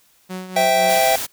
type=tone with tremolo; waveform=sawtooth; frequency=185.2 Hz; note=F#3; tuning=2 cents sharp; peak=-22 dBFS; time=0.29-1 s; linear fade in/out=20 ms; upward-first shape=triangle; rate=4 Hz; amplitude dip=65%
type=chord; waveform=square; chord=C major; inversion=none; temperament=equal with one note detuned; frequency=516.9 / 659.3 / 784 Hz; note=C5 / E5 / G5; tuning=-21 / 0 / 0 cents; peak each=-24 / -18 / -18 dBFS; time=0.56-1.16 s; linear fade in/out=5 ms
type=noise; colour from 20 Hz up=white; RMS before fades=-26 dBFS; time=0.88-1.27 s; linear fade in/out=20 ms
effects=white hiss -57 dBFS RMS until 1.32 s